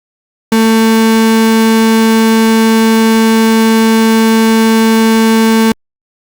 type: tone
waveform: 35% pulse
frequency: 223.5 Hz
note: A3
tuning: 27 cents sharp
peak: -4 dBFS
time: 0.52-5.72 s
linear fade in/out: 2 ms
effects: Opus 48 kbps